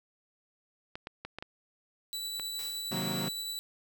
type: clicks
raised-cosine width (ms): 0.3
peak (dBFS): -23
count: 6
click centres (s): 0.955 / 1.071 / 1.25 / 1.386 / 1.425 / 2.397
type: tone with tremolo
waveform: sawtooth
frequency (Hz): 3951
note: B7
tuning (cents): 0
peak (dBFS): -31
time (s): 2.13-3.59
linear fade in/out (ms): 0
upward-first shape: triangle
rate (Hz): 9.7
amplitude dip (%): 25
type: noise with exponential decay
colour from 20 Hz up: white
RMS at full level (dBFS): -43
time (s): 2.59-3.1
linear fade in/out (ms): 1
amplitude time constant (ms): 110
type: chord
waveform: sawtooth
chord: C half-diminished seventh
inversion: none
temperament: equal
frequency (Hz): 130.81 / 155.56 / 185 / 233.1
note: C3 / Eb3 / Gb3 / Bb3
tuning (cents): 0 / 0 / 0 / 0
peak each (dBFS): -36 / -36 / -32 / -34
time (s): 2.91-3.29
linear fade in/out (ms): 10
effects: none